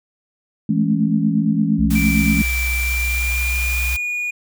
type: chord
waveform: sine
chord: A major seventh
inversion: second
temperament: equal with one note detuned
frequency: 164.81 / 211.3 / 220 / 277.2 Hz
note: E3 / G#3 / A3 / C#4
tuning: 0 / +30 / 0 / 0 cents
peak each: -20 / -18 / -21 / -22 dBFS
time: 0.69-2.42 s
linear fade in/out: 5 ms
type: tone with vibrato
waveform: sine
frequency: 63.8 Hz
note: C2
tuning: 43 cents flat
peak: -20 dBFS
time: 1.78-3.97 s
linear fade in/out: 20 ms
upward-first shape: sine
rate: 0.74 Hz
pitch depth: 10 cents each way
type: high-pass noise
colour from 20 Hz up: white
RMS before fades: -29 dBFS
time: 1.9-3.97 s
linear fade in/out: 10 ms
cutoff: 720 Hz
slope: 12 dB/octave
type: tone with pitch glide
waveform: triangle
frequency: 2338 to 2447 Hz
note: D7 to D#7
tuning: -8 to -29 cents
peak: -19 dBFS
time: 1.95-4.31 s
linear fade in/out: 10 ms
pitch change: +79 cents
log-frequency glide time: 2.7-4.02 s
effects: none